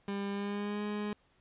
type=tone with pitch glide; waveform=30% pulse; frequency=199.9 to 208.3 Hz; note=G3 to G#3; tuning=+34 to +5 cents; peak=-31 dBFS; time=0.08-1.13 s; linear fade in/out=2 ms; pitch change=+71 cents; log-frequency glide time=0.31-0.83 s; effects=pink hiss -69 dBFS RMS until 1.4 s + resampled to 8000 Hz